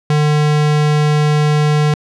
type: tone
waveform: square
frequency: 150 Hz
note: D3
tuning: 37 cents sharp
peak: -11 dBFS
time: 0.1-1.94 s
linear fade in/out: 2 ms
effects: low-pass 6000 Hz 12 dB/octave